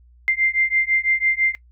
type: beating tone pair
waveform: sine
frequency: 2090 / 2096 Hz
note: C7 / C7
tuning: -2 / +2 cents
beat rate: 6 Hz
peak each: -20 dBFS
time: 0.28-1.55 s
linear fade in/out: 0 ms
effects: noise-tail reverb RT60 0.1 s tail -20 dB re dry + added 60 Hz sine -48 dBFS peak until 1.71 s